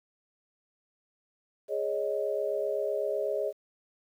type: chord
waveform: sine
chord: Ab suspended fourth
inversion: none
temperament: equal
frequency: 415.3 / 554.4 / 622.3 Hz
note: Ab4 / Db5 / Eb5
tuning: 0 / 0 / 0 cents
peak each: -32 dBFS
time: 1.68-3.53 s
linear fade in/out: 50 ms
effects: 10-bit